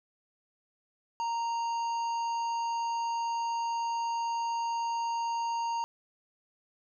harmonic tone, 929 Hz, A#5, 6 cents flat, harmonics 1 / 3 / 5 / 7, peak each -29 / -46 / -48 / -50 dBFS, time 1.2-5.84 s, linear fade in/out 0 ms, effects none

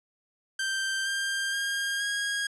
sawtooth tone with pitch steps, 1568 / 1590.8 / 1613.9 / 1637.4 Hz, G6 / G6 / G6 / G#6, 0 / +25 / +50 / -25 cents, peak -24 dBFS, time 0.59-2.47 s, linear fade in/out 5 ms, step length 470 ms, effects resampled to 24000 Hz

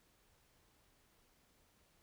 silence, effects pink hiss -72 dBFS RMS until 2.02 s

